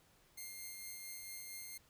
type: tone with tremolo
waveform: 5% pulse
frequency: 2114 Hz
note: C7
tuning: 17 cents sharp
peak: -35 dBFS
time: 0.37-1.78 s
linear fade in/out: 10 ms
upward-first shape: triangle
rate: 4.4 Hz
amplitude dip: 30%
effects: pink hiss -69 dBFS RMS until 1.89 s